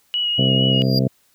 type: tone with vibrato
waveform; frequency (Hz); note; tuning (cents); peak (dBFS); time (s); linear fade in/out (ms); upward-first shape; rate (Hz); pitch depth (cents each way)
sine; 2906; F#7; -32; -18; 0.14-0.82; 0; sine; 4.4; 20
type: harmonic tone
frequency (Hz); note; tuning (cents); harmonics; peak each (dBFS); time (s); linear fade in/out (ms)
65.41; C2; 0; 2 / 3 / 4 / 5 / 6 / 7 / 8 / 9 / 10; -18 / -21 / -23 / -35 / -30 / -29 / -28 / -40 / -31; 0.38-1.08; 10
type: tone with exponential growth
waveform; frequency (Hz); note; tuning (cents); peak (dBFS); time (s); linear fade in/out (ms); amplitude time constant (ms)
triangle; 4792; D8; +34; -15; 0.72-0.99; 5; 57
effects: white hiss -60 dBFS RMS until 1.34 s